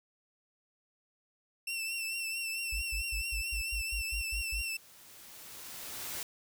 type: tone with vibrato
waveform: sawtooth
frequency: 2692 Hz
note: E7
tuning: 36 cents sharp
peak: -31 dBFS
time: 1.67-4.77 s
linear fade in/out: 5 ms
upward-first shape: triangle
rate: 4.5 Hz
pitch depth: 47 cents each way
type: tone bursts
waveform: sine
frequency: 53 Hz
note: G#1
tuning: 36 cents sharp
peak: -34 dBFS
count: 10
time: 2.72-4.62 s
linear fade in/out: 10 ms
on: 100 ms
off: 100 ms
type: noise with exponential growth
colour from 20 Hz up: white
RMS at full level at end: -38 dBFS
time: 3.42-6.23 s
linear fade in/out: 2 ms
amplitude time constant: 610 ms
effects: none